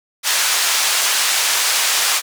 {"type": "band-pass noise", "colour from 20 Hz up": "white", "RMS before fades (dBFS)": -17, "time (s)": [0.23, 2.22], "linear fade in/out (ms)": 50, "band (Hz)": [860, 7900], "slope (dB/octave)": 12, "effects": []}